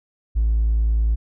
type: tone with hard clipping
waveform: sine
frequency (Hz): 55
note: A1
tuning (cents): 0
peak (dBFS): -16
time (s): 0.35-1.16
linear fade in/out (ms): 20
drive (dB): 1
effects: none